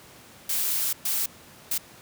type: noise bursts at uneven times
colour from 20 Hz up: blue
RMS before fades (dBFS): -26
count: 3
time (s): 0.49-0.93 / 1.05-1.26 / 1.71-1.78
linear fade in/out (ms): 5
effects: pink hiss -49 dBFS RMS until 2.01 s + high-pass 100 Hz 12 dB/octave